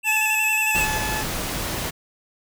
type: tone with vibrato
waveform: square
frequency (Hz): 2630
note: E7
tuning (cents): -5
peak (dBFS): -20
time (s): 0.03-0.87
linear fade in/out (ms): 50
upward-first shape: square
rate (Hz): 11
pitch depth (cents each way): 35
type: tone with tremolo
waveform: 20% pulse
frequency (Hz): 863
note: A5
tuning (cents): -34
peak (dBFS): -19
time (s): 0.04-1.25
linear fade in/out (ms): 50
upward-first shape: square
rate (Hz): 1.6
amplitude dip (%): 25
type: noise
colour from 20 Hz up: pink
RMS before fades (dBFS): -27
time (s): 0.74-1.91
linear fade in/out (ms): 20
effects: none